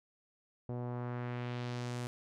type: tone with low-pass filter sweep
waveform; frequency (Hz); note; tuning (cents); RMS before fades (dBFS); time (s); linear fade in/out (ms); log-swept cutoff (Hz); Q
sawtooth; 122.2; B2; -18; -39; 0.69-2.07; 0; 610 to 10000; 1.2
effects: none